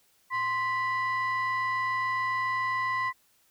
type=tone pair together; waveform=sine; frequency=1042 / 1969.2 Hz; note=C6 / B6; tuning=-7 / -6 cents; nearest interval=major seventh; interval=1101 cents; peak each=-26 / -28 dBFS; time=0.3-3.13 s; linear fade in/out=50 ms; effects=tanh soft clip ceiling -23 dBFS + white hiss -66 dBFS RMS until 3.5 s